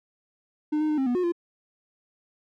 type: tone with pitch steps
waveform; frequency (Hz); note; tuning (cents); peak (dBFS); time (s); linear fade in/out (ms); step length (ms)
triangle; 302.5 / 307.9 / 303.9 / 266.8 / 244.3 / 362.1 / 344.6; D#4 / D#4 / D#4 / C4 / B3 / F#4 / F4; -49 / -18 / -41 / +34 / -19 / -37 / -23; -20; 0.72-1.322; 10; 86
effects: none